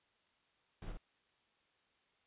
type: noise with echo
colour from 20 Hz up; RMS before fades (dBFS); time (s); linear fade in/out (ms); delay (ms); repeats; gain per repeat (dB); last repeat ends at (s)
brown; -44; 0.82-0.92; 2; 53; 1; -4; 0.973
effects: white hiss -75 dBFS RMS until 2.26 s + resampled to 8000 Hz